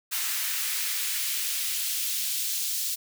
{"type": "noise with high-pass filter sweep", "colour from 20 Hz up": "white", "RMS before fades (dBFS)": -29, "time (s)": [0.11, 2.96], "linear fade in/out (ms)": 20, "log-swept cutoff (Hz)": [1500, 4200], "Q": 1, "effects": []}